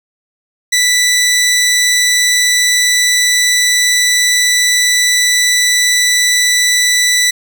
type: tone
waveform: 15% pulse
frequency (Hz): 1975.5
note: B6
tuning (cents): 0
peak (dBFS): -3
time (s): 0.72-7.31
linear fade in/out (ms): 10
effects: none